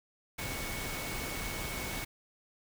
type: tone in noise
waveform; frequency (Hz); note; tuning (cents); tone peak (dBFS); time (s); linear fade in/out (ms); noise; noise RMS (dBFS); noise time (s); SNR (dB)
sine; 2217; C#7; 0; -43; 0.38-2.05; 10; pink; -38; 0.38-2.05; -8
effects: none